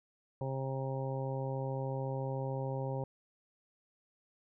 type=harmonic tone; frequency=133.7 Hz; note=C3; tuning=38 cents sharp; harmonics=1 / 2 / 3 / 4 / 5 / 6 / 7; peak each=-36 / -46 / -43 / -40 / -53 / -46 / -47 dBFS; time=0.41-3.04 s; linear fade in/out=2 ms; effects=none